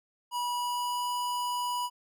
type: tone with pitch glide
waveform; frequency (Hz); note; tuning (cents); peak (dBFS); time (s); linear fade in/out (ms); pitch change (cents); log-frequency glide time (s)
square; 972 to 979.9; B5 to B5; -28 to -14; -30; 0.31-1.9; 50; +14; 0.5-1.08
effects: none